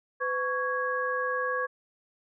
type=tone cluster; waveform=sine; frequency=505 / 1118 / 1653 Hz; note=B4 / C#6 / G#6; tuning=+39 / +14 / -9 cents; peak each=-31 dBFS; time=0.2-1.67 s; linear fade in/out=20 ms; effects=none